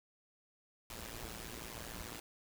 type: noise with amplitude modulation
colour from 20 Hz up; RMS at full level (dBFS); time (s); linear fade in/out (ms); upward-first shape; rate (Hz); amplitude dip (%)
pink; -43; 0.9-2.2; 2; sine; 114; 80
effects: none